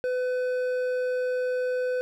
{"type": "tone with hard clipping", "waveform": "triangle", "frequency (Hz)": 503, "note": "B4", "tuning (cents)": 32, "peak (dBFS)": -26, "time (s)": [0.04, 2.01], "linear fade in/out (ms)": 0, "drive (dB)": 10, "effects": []}